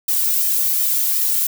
violet noise with flanger, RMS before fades -18 dBFS, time 0.08-1.47 s, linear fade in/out 5 ms, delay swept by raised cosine 1.6 to 2.23 ms, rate 2.7 Hz, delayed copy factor +0.65, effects none

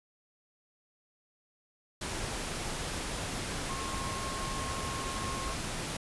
sine tone in noise, 1076 Hz, C6, 48 cents sharp, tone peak -39 dBFS, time 3.69-5.54 s, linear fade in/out 5 ms, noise pink, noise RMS -36 dBFS, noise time 2.01-5.97 s, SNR -6 dB, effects resampled to 24000 Hz

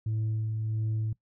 sine tone with tremolo, 109.6 Hz, A2, 6 cents flat, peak -24 dBFS, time 0.06-1.13 s, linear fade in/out 5 ms, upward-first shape sine, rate 1.5 Hz, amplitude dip 35%, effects noise-tail reverb RT60 0.1 s tail -22 dB re dry + tanh soft clip ceiling -25 dBFS

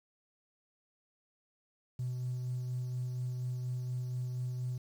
triangle tone with tremolo, 125.3 Hz, B2, 25 cents sharp, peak -29 dBFS, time 1.99-4.78 s, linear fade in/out 5 ms, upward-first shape sine, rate 4.2 Hz, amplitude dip 35%, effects tanh soft clip ceiling -30 dBFS + 10-bit

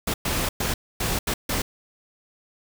pink noise bursts at uneven times, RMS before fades -25 dBFS, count 6, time 0.07-0.14 / 0.25-0.49 / 0.6-0.74 / 1-1.19 / 1.27-1.34 / 1.49-1.62 s, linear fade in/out 5 ms, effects none

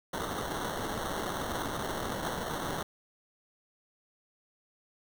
blue noise with sample-and-hold, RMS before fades -35 dBFS, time 0.13-2.83 s, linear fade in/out 5 ms, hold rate 2450 Hz, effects none

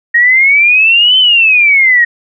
sine exponential two-way sweep, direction up then down, 1864.7 to 3084 to 1864.7 Hz, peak -4 dBFS, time 0.14-2.05 s, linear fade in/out 10 ms, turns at 1.18 s, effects none

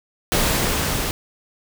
pink noise with level ramp, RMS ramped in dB -18 to -24 dBFS, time 0.32-1.11 s, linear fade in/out 0 ms, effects none

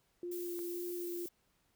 sine tone with vibrato, 350 Hz, F4, 4 cents sharp, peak -38 dBFS, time 0.23-1.26 s, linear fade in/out 2 ms, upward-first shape sine, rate 1.9 Hz, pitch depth 13 cents each way
violet noise, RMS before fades -47 dBFS, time 0.31-1.29 s, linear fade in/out 10 ms
click, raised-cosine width 0.5 ms, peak -39 dBFS, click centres 0.591 s
effects pink hiss -75 dBFS RMS until 1.75 s

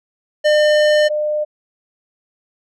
square / sine tone pair in turn, 603 / 603 Hz, D5 / D5, +46 / +46 cents, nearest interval unison, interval 0 cents, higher neither, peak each -11 / -16 dBFS, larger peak first, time 0.44-1.09 / 1.09-1.45 s, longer first, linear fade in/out 20 ms, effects low-pass 5000 Hz 12 dB/octave

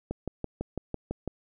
click train, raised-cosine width 2 ms, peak -18 dBFS, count 8, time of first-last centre 0.11-1.277 s, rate 6 Hz, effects none

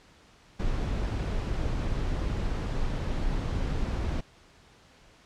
brown noise, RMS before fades -29 dBFS, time 0.59-4.21 s, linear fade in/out 10 ms, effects pink hiss -57 dBFS RMS until 5.25 s + low-pass 6000 Hz 12 dB/octave

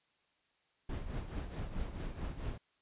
brown noise with tremolo, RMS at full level -37 dBFS, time 0.89-2.58 s, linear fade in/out 5 ms, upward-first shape triangle, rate 4.6 Hz, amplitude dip 70%, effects white hiss -75 dBFS RMS until 2.81 s + resampled to 8000 Hz

